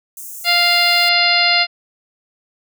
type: high-pass noise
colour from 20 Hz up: white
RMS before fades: -32 dBFS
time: 0.17-1.09 s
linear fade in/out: 2 ms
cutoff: 6300 Hz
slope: 48 dB/octave
type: harmonic tone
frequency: 698.5 Hz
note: F5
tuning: in tune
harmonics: 1 / 2 / 3 / 4 / 5 / 6 / 7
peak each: -20 / -22 / -17 / -19 / -23 / -17 / -20 dBFS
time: 0.44-1.67 s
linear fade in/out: 50 ms
effects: none